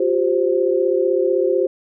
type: chord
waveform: sine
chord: F suspended second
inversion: none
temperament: equal with one note detuned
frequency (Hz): 356.2 / 392 / 523.3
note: F4 / G4 / C5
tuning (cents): +34 / 0 / 0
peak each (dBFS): -19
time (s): 0-1.67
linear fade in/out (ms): 5
effects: none